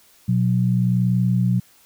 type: tone pair together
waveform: sine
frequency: 122.14 / 183 Hz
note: B2 / F#3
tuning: -19 / -19 cents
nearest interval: perfect fifth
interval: 700 cents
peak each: -18 / -19 dBFS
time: 0.28-1.6 s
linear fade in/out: 10 ms
effects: white hiss -54 dBFS RMS until 1.85 s